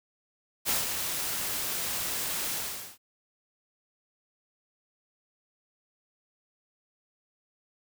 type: noise with ADSR envelope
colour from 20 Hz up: white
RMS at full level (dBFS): -26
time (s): 0.65-2.98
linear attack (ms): 44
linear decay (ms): 160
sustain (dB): -6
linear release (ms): 440
effects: none